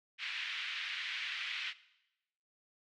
pink band-pass noise, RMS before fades -40 dBFS, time 0.18-1.74 s, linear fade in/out 50 ms, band 1900 to 3400 Hz, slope 24 dB/octave, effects noise-tail reverb RT60 0.9 s tail -18 dB re dry

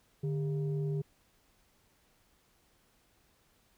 sine tone pair together, 148.49 / 400.9 Hz, D3 / G4, +19 / +39 cents, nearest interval octave + perfect fourth, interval 1720 cents, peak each -30 / -37 dBFS, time 0.23-1.02 s, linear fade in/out 10 ms, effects tanh soft clip ceiling -25 dBFS + pink hiss -69 dBFS RMS until 3.77 s

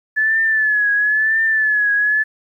sine tone with vibrato, 1725 Hz, A6, 35 cents flat, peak -13 dBFS, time 0.16-2.24 s, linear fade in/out 20 ms, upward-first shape triangle, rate 0.99 Hz, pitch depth 76 cents each way, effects 9-bit

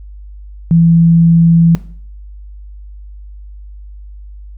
sine tone, 167 Hz, E3, 23 cents sharp, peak -5 dBFS, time 0.71-1.75 s, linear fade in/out 0 ms, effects noise-tail reverb RT60 0.5 s tail -17 dB re dry + added 50 Hz sine -29 dBFS peak until 4.57 s

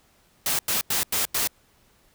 white noise bursts, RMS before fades -24 dBFS, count 5, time 0.46-1.474 s, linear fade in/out 2 ms, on 130 ms, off 91 ms, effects pink hiss -61 dBFS RMS until 2.14 s

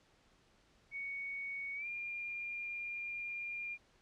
sine tone with pitch glide, 2229 to 2403 Hz, C#7 to D7, +9 to +39 cents, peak -39 dBFS, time 0.91-3.78 s, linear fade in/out 50 ms, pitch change +130 cents, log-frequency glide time 1.75-1.87 s, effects pink hiss -69 dBFS RMS until 4.01 s + low-pass 6000 Hz 12 dB/octave

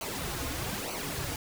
pink noise with flanger, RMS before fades -35 dBFS, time 0.01-1.36 s, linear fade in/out 2 ms, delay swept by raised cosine 0.56 to 5.26 ms, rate 1.1 Hz, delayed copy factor -0.7, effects none

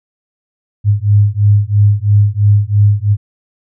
sine beating tone pair, 101.6 / 104.6 Hz, G#2 / G#2, -38 / +13 cents, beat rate 3 Hz, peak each -10 dBFS, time 0.84-3.17 s, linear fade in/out 50 ms, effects none

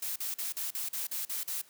blue noise bursts, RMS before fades -35 dBFS, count 9, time 0.02-1.616 s, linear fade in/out 5 ms, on 140 ms, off 42 ms, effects white hiss -60 dBFS RMS until 1.69 s + high-pass 100 Hz 12 dB/octave

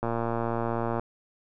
click train, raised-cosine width 1 ms, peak -15 dBFS, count 113, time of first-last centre 0.03-0.996 s, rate 116 Hz, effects none

